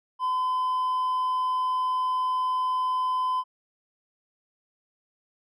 sine tone with hard clipping, 1017 Hz, C6, 50 cents flat, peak -24 dBFS, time 0.19-3.44 s, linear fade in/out 50 ms, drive 2 dB, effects none

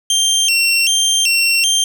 25% pulse tone with vibrato, 2937 Hz, F#7, 13 cents flat, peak -8 dBFS, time 0.1-1.84 s, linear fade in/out 2 ms, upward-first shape square, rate 1.3 Hz, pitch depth 130 cents each way, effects none

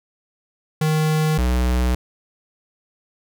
square tone pair in turn, 155.56 / 61.97 Hz, D#3 / B1, 0 / +7 cents, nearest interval octave + major third, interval 1593 cents, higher first, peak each -17 / -17 dBFS, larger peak neither, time 0.81-1.38 / 1.38-1.95 s, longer neither, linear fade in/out 5 ms, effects none

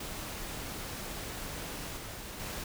pink noise with level steps, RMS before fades -40 / -43 / -39 dBFS, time 0-2.64 s, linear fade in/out 5 ms, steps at 1.96 / 2.39 s, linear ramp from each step 20 ms, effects none

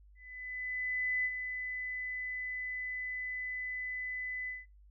sine tone with ADSR envelope, 2005 Hz, B6, 26 cents sharp, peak -29 dBFS, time 0.15-4.66 s, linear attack 1100 ms, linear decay 48 ms, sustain -7 dB, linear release 180 ms, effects noise-tail reverb RT60 0.2 s tail -25 dB re dry + added 50 Hz sine -56 dBFS peak until 4.9 s

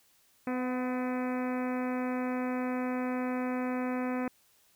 harmonic tone with a mistuned harmonic, 252.7 Hz, B3, 40 cents sharp, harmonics 1 / 2 / 3 / 4 / 5 / 6 / 7 / 8 / 9 / 10, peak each -31 / -37 / -41 / -43 / -45 / -47 / -48 / -49 / -50 / -51 dBFS, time 0.47-4.28 s, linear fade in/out 2 ms, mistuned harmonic 3, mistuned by -27 cents, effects white hiss -66 dBFS RMS until 4.75 s

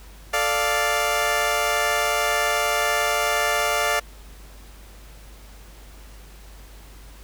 15% pulse chord, D minor, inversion second, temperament equal, 440 / 587.3 / 698.5 Hz, A4 / D5 / F5, 0 / 0 / 0 cents, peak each -21 / -17 / -17 dBFS, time 0.33-4 s, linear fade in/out 10 ms, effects added 50 Hz sine -42 dBFS peak until 7.23 s + pink hiss -49 dBFS RMS until 7.23 s

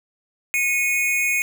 square tone pair together, 2183 / 2477 Hz, C#7 / D#7, -27 / -8 cents, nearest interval major second, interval 219 cents, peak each -22 dBFS, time 0.54-1.42 s, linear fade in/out 0 ms, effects none

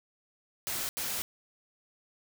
white noise bursts at uneven times, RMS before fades -34 dBFS, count 2, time 0.67-0.89 / 0.97-1.22 s, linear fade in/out 0 ms, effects none

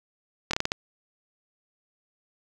slowing click train, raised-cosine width 0.2 ms, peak -8 dBFS, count 6, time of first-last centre 0.51-0.719 s, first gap 24 ms, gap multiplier 1.28, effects none

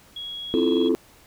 sine tone, 3322 Hz, G#7, in tune, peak -31 dBFS, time 0.16-0.89 s, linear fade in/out 5 ms
sine chord, F major seventh, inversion second, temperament just, 261.9 / 327.4 / 349.2 / 436.5 Hz, C4 / E4 / F4 / A4, +2 / -12 / 0 / -14 cents, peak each -22 dBFS, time 0.54-0.95 s, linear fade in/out 0 ms
effects tanh soft clip ceiling -12 dBFS + pink hiss -53 dBFS RMS until 1.26 s

